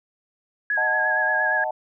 sine tone with vibrato, 1661.2 Hz, G#6, in tune, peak -20 dBFS, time 0.7-1.64 s, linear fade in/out 2 ms, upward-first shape sine, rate 8.6 Hz, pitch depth 34 cents each way
sine chord, D# diminished, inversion none, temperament equal, 622.3 / 740 / 880 Hz, D#5 / F#5 / A5, 0 / 0 / 0 cents, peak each -28 dBFS, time 0.77-1.71 s, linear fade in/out 5 ms
effects none

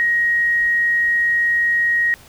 sine tone, 1885 Hz, A#6, 19 cents sharp, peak -14 dBFS, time 0-2.14 s, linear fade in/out 0 ms, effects pink hiss -45 dBFS RMS until 2.28 s

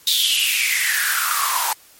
white noise with high-pass filter sweep, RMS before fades -19 dBFS, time 0.07-1.73 s, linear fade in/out 2 ms, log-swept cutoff 3800 to 870 Hz, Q 8.7, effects white hiss -49 dBFS RMS until 1.99 s + MP3 64 kbps

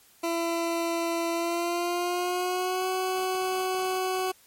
20% pulse tone with pitch glide, 336.1 to 372.9 Hz, E4 to F#4, +34 to +14 cents, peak -21 dBFS, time 0.23-4.32 s, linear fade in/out 10 ms, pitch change +180 cents, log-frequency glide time 1.32-2.88 s, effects white hiss -58 dBFS RMS until 4.46 s + MP3 64 kbps

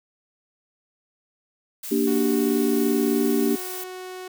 blue noise, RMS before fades -34 dBFS, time 1.83-3.84 s, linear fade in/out 5 ms
sine chord, G minor, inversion first, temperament equal, 233.1 / 293.7 / 392 Hz, Bb3 / D4 / G4, 0 / 0 / 0 cents, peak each -23 dBFS, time 1.91-3.56 s, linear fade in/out 10 ms
sawtooth tone, 369 Hz, F#4, 5 cents flat, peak -30 dBFS, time 2.07-4.28 s, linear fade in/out 5 ms
effects none

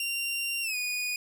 sawtooth tone with pitch glide, 2769 to 2467 Hz, F7 to D#7, -15 to -15 cents, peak -26 dBFS, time 0-1.16 s, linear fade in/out 2 ms, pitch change -200 cents, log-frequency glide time 0.62-0.76 s, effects none

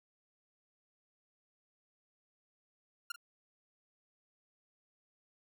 sawtooth tone with echo, 1396.9 Hz, F6, in tune, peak -33 dBFS, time 3.1-3.12 s, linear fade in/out 5 ms, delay 41 ms, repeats 1, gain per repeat -12 dB, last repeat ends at 3.161 s, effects none

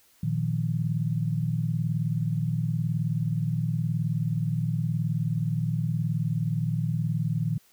sine chord, Bb suspended fourth, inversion none, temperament equal, 116.54 / 155.56 / 174.61 Hz, Bb2 / Eb3 / F3, 0 / 0 / 0 cents, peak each -28 / -27 / -32 dBFS, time 0.23-7.58 s, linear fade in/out 5 ms, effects white hiss -61 dBFS RMS until 7.72 s

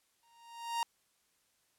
45% pulse tone with exponential growth, 932.3 Hz, A#5, in tune, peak -29 dBFS, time 0.23-0.83 s, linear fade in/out 1 ms, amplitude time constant 130 ms, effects white hiss -74 dBFS RMS until 1.78 s + low-pass 12000 Hz 12 dB/octave

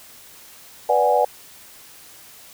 sine chord, G# half-diminished seventh, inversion first, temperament equal, 493.9 / 587.3 / 740 / 830.6 Hz, B4 / D5 / F#5 / G#5, 0 / 0 / 0 / 0 cents, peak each -20 dBFS, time 0.89-1.25 s, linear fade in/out 5 ms, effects white hiss -45 dBFS RMS until 2.53 s

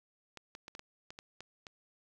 clicks, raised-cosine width 0.2 ms, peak -29 dBFS, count 9, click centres 0.373 / 0.551 / 0.681 / 0.751 / 0.794 / 1.105 / 1.189 / 1.406 / 1.668 s, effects 11-bit

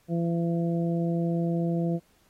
harmonic tone, 169 Hz, E3, 43 cents sharp, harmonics 1 / 2 / 3 / 4, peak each -25 / -31 / -35 / -37 dBFS, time 0.08-2 s, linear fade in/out 50 ms, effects pink hiss -65 dBFS RMS until 2.29 s + AAC 48 kbps

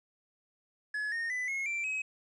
triangle tone with pitch steps, 1700 / 1843.2 / 1998.4 / 2167 / 2349 / 2547 Hz, G#6 / A#6 / B6 / C#7 / D7 / D#7, +40 / -20 / +20 / -40 / 0 / +40 cents, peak -30 dBFS, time 0.94-2.02 s, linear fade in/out 5 ms, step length 180 ms, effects resampled to 24000 Hz + 11-bit

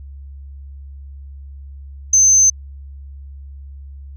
sine tone, 6200 Hz, G8, 20 cents flat, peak -7 dBFS, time 2.13-2.5 s, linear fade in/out 5 ms, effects tanh soft clip ceiling -3 dBFS + added 69 Hz sine -32 dBFS peak until 4.16 s

